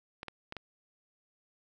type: clicks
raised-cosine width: 0.3 ms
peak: -24 dBFS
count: 4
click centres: 0.231 / 0.283 / 0.524 / 0.567 s
effects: none